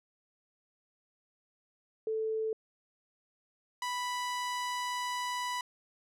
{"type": "tone pair in turn", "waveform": ["sine", "sawtooth"], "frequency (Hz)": [440, 987.8], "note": ["A4", "B5"], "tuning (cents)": [0, 0], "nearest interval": "octave + major second", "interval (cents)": 1400, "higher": "second", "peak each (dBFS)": [-30, -29], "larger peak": "second", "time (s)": [[2.07, 2.53], [3.82, 5.61]], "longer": "second", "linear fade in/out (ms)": 2, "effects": ["low-pass 10000 Hz 12 dB/octave"]}